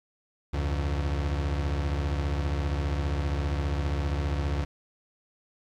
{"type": "beating tone pair", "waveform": "35% pulse", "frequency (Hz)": [71.4, 86.4], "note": ["D2", "F2"], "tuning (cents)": [-48, -18], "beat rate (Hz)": 15, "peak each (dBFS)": [-25, -32], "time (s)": [0.53, 4.65], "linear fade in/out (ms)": 10, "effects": ["low-pass 5000 Hz 12 dB/octave", "10-bit"]}